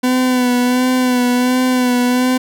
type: tone with vibrato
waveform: 40% pulse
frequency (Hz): 250.5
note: B3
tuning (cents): +25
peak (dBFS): -11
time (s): 0.03-2.38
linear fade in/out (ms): 10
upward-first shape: sine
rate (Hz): 1.4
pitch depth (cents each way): 33
effects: none